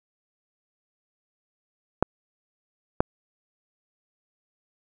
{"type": "clicks", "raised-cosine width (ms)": 1, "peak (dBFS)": -4, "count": 2, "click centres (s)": [2.026, 3.005], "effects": []}